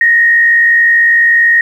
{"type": "tone with frequency modulation", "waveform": "sine", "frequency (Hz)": 1866, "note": "A#6", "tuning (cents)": 1, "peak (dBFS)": -5, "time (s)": [0.01, 1.61], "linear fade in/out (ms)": 2, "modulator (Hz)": 61.6, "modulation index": 0.54, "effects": ["7-bit"]}